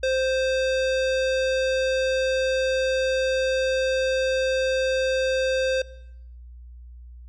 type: tone with low-pass filter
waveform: square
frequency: 523.3 Hz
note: C5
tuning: in tune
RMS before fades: -23 dBFS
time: 0.03-5.82 s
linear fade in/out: 5 ms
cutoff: 4800 Hz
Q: 1.2
effects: noise-tail reverb RT60 0.8 s tail -21 dB re dry + added 60 Hz sine -40 dBFS peak until 7.28 s